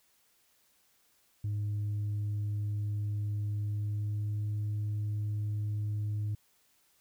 sine tone with pitch glide, 103.83 to 104.92 Hz, G#2 to G#2, 0 to +18 cents, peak -28 dBFS, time 1.44-6.35 s, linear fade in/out 5 ms, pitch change +18 cents, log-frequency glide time 3.59-4.47 s, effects tanh soft clip ceiling -29 dBFS + white hiss -69 dBFS RMS until 7 s

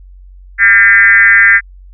sine tone with frequency modulation, 1809 Hz, A6, 48 cents sharp, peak -3 dBFS, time 0.58-1.61 s, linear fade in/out 50 ms, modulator 208 Hz, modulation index 1.4, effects added 46 Hz sine -33 dBFS peak until 1.93 s

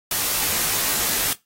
white noise with comb filter, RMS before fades -22 dBFS, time 0.11-1.33 s, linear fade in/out 2 ms, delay 16 ms, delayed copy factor -0.75, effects noise-tail reverb RT60 0.2 s tail -19 dB re dry + AAC 48 kbps

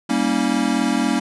square chord, G diminished seventh, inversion none, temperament equal with one note detuned, 196 / 233.1 / 277.2 / 321.2 Hz, G3 / Bb3 / Db4 / Fb4, 0 / 0 / 0 / -45 cents, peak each -26 / -22 / -22 / -26 dBFS, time 0.09-1.2 s, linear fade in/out 10 ms, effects resampled to 24000 Hz

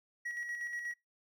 triangle tone with tremolo, 1915 Hz, A#6, 46 cents sharp, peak -34 dBFS, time 0.25-0.94 s, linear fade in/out 10 ms, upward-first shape square, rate 8.3 Hz, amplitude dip 40%, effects noise-tail reverb RT60 0.2 s tail -26 dB re dry

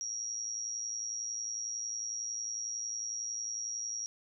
sine tone with amplitude modulation, 5680 Hz, F8, 28 cents sharp, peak -32 dBFS, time 0.01-4.06 s, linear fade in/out 0 ms, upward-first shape sine, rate 111 Hz, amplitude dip 65%, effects none

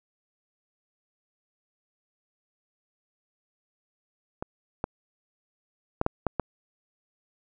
clicks, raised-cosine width 1 ms, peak -18 / -13 / -10 / -9 / -10 / -11 dBFS, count 6, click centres 4.425 / 4.841 / 6.014 / 6.064 / 6.267 / 6.397 s, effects none

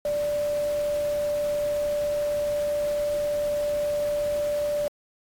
sine tone in noise, 587.3 Hz, D5, in tune, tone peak -23 dBFS, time 0.05-4.88 s, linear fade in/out 2 ms, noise pink, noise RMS -41 dBFS, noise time 0.05-4.88 s, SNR +15 dB, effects AAC 64 kbps

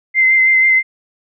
sine tone with vibrato, 2074 Hz, C7, 16 cents flat, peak -8 dBFS, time 0.14-0.83 s, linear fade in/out 50 ms, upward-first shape sine, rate 6.2 Hz, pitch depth 19 cents each way, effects none

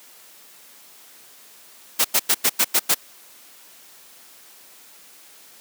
white noise bursts, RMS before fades -17 dBFS, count 7, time 1.99-2.946 s, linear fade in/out 10 ms, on 56 ms, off 94 ms, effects white hiss -48 dBFS RMS until 5.6 s + high-pass 200 Hz 12 dB/octave

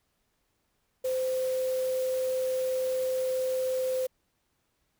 sine tone in noise, 516 Hz, C5, 24 cents flat, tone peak -26 dBFS, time 1.04-4.07 s, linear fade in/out 10 ms, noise white, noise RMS -44 dBFS, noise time 1.04-4.07 s, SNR +15 dB, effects pink hiss -75 dBFS RMS until 4.99 s

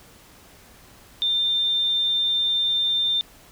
sine tone, 3595 Hz, A7, 36 cents sharp, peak -19 dBFS, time 1.22-3.21 s, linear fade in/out 0 ms, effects pink hiss -50 dBFS RMS until 3.51 s

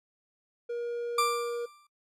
triangle tone, 474.9 Hz, A#4, 32 cents sharp, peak -29 dBFS, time 0.69-1.66 s, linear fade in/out 10 ms
40% pulse tone with exponential decay, 1180 Hz, D6, 8 cents sharp, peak -21 dBFS, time 1.18-1.87 s, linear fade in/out 5 ms, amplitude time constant 150 ms
effects noise-tail reverb RT60 0.1 s tail -21 dB re dry + resampled to 32000 Hz

